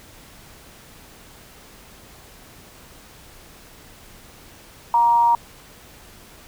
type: tone with amplitude modulation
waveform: sine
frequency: 941 Hz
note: A#5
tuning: 16 cents sharp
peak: -11 dBFS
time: 4.94-5.35 s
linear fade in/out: 2 ms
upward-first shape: sine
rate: 224 Hz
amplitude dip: 40%
effects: pink hiss -46 dBFS RMS until 6.47 s